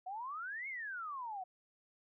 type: exponential two-way sweep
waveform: sine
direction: up then down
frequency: 719 to 2217 to 719 Hz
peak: -40 dBFS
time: 0.06-1.44 s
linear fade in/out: 10 ms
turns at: 0.68 s
effects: none